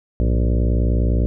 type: harmonic tone with a mistuned harmonic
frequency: 59.9 Hz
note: A#1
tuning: 48 cents sharp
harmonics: 1 / 2 / 3 / 4 / 5 / 6 / 7 / 8 / 9 / 10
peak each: -16 / -22 / -26 / -28 / -30 / -32 / -33 / -34 / -35 / -36 dBFS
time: 0.2-1.26 s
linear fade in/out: 0 ms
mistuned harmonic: 2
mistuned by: -150 cents
effects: none